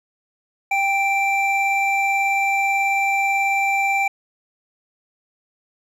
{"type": "tone pair together", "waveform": "triangle", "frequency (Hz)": [789.1, 2349], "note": ["G5", "D7"], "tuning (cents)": [11, 0], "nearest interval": "octave + perfect fifth", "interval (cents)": 1889, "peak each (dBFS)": -18, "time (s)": [0.71, 4.08], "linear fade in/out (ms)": 5, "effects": []}